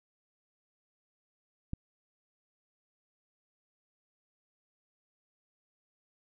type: click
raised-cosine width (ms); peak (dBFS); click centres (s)
5; -22; 1.734
effects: none